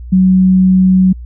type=tone; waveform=sine; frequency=186.5 Hz; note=F#3; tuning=14 cents sharp; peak=-5 dBFS; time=0.12-1.13 s; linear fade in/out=10 ms; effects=added 60 Hz sine -25 dBFS peak until 1.25 s

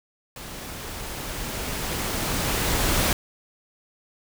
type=noise with level ramp; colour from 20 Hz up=pink; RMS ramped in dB=-38 to -21 dBFS; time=0.36-3.13 s; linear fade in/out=2 ms; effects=none

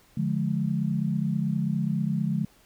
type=chord; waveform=sine; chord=D diminished; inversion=none; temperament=just; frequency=146.83 / 176.2 / 211.4 Hz; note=D3 / F3 / Ab3; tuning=0 / +16 / +31 cents; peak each=-28 dBFS; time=0.17-2.45 s; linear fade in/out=5 ms; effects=pink hiss -59 dBFS RMS until 2.65 s

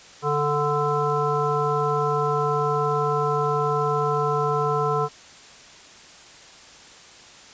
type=harmonic tone; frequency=146.83 Hz; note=D3; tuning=in tune; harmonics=1 / 3 / 5 / 7 / 9; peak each=-27 / -24 / -29 / -26 / -27 dBFS; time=0.22-5.09 s; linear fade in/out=50 ms; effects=white hiss -46 dBFS RMS until 7.53 s + resampled to 16000 Hz

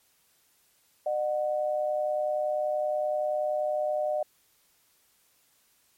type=tone pair together; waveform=sine; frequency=606.5 / 737 Hz; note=D#5 / F#5; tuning=-44 / -7 cents; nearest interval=minor third; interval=337 cents; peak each=-26 / -32 dBFS; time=1.06-4.23 s; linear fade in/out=5 ms; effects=white hiss -66 dBFS RMS until 5.97 s + MP3 64 kbps

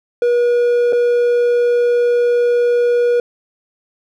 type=tone with dropouts; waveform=triangle; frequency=481.5 Hz; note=B4; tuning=44 cents flat; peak=-9 dBFS; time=0.22-3.2 s; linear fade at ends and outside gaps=2 ms; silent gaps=0.925-0.93 s; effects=none

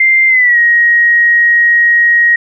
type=tone with pitch glide; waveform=sine; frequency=2093 to 1886.3 Hz; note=C7 to A#6; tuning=0 to +20 cents; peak=-5 dBFS; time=0-2.36 s; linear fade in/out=5 ms; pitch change=-180 cents; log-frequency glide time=0.28-0.58 s; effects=none

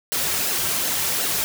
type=noise with flanger; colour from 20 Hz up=white; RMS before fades=-23 dBFS; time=0.12-1.44 s; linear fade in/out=0 ms; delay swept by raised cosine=0.83 to 4.13 ms; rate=2.7 Hz; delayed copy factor=-0.55; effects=none

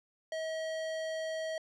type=tone; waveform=square; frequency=639 Hz; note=D#5; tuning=46 cents sharp; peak=-35 dBFS; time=0.32-1.58 s; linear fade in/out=2 ms; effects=low-pass 6000 Hz 12 dB/octave

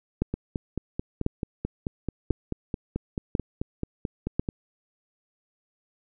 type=two click trains; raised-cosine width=3 ms; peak=-15 / -10 dBFS; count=20 / 5; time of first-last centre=0.34-4.488 / 0.22-4.395 s; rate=4.58 / 0.958 Hz; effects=none

